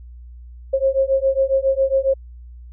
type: beating tone pair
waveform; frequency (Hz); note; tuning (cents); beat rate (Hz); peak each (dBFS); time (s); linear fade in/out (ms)
sine; 534 / 541.3; C5 / C#5; +35 / -41; 7.3; -18; 0.73-2.14; 10
effects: added 60 Hz sine -36 dBFS peak until 2.72 s